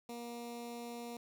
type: tone with notch filter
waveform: 15% pulse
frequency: 237.1 Hz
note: A#3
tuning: 30 cents sharp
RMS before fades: -45 dBFS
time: 0.09-1.17 s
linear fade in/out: 2 ms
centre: 1600 Hz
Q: 1
effects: none